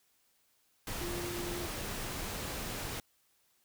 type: tone in noise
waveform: sine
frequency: 349.1 Hz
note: F4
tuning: 1 cent flat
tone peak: -39 dBFS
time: 1.01-1.66 s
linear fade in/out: 2 ms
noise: pink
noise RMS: -39 dBFS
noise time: 0.87-3 s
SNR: -3 dB
effects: white hiss -72 dBFS RMS until 3.64 s